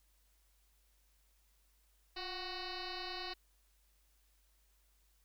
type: tone with frequency modulation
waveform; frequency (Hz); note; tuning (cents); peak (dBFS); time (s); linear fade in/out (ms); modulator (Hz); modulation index
sine; 1864.7; A#6; 0; -40; 2.16-3.34; 10; 370; 7.6
effects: added 50 Hz sine -70 dBFS peak until 5.24 s + white hiss -75 dBFS RMS until 5.24 s